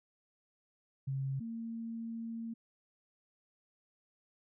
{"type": "tone pair in turn", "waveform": "sine", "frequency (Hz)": [135.2, 228.5], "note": ["C#3", "A#3"], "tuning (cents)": [-43, -34], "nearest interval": "major sixth", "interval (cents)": 909, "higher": "second", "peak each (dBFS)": [-33, -38], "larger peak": "first", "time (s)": [[1.07, 1.4], [1.4, 2.54]], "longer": "second", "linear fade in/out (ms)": 10, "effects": []}